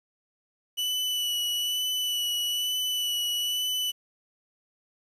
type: tone with vibrato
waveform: 40% pulse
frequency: 2965 Hz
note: F#7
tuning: 3 cents sharp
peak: -25 dBFS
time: 0.77-3.92 s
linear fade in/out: 20 ms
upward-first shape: sine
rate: 1.1 Hz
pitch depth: 19 cents each way
effects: resampled to 32000 Hz + 9-bit